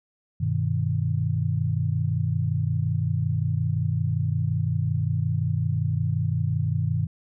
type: chord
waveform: sine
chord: G augmented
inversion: none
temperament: equal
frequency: 98 / 123.47 / 155.56 Hz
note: G2 / B2 / D#3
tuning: 0 / 0 / 0 cents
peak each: -26 dBFS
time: 0.4-7.07 s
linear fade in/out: 10 ms
effects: none